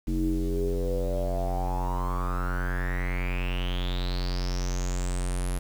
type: tone with low-pass filter sweep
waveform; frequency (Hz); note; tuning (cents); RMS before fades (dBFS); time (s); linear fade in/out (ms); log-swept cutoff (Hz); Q
square; 44.96; F#1; -49; -28; 0.07-5.59; 10; 280 to 11000; 8.7
effects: 8-bit